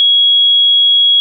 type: tone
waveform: sine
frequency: 3322 Hz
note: G#7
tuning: in tune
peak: -6 dBFS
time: 0-1.2 s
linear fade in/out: 0 ms
effects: none